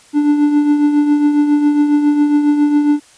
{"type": "tone with tremolo", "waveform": "triangle", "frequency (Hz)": 293.7, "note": "D4", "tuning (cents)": 0, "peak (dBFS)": -5, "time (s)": [0.13, 3], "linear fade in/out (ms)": 50, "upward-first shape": "triangle", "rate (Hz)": 7.3, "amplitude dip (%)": 55, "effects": ["white hiss -46 dBFS RMS until 3.17 s", "resampled to 22050 Hz"]}